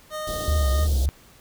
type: tone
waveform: 25% pulse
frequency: 616 Hz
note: D#5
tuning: 17 cents flat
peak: -25 dBFS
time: 0.1-0.88 s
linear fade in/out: 50 ms
type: band-stop noise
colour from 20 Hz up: pink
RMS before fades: -33 dBFS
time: 0.27-1.06 s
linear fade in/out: 5 ms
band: 710 to 3300 Hz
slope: 48 dB/octave
type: tone with vibrato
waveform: sine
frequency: 70.6 Hz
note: C#2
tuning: 32 cents sharp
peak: -18 dBFS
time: 0.48-1.09 s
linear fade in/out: 0 ms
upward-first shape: triangle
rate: 3.4 Hz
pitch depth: 170 cents each way
effects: pink hiss -52 dBFS RMS until 1.4 s